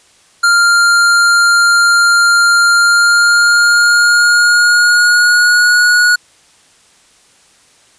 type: tone with pitch glide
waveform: square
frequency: 1396.9 to 1454.5 Hz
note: F6 to F#6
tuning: 0 to -30 cents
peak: -7 dBFS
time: 0.43-6.16 s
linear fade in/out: 10 ms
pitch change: +70 cents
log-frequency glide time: 2.75-5.79 s
effects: white hiss -48 dBFS RMS until 7.98 s + resampled to 22050 Hz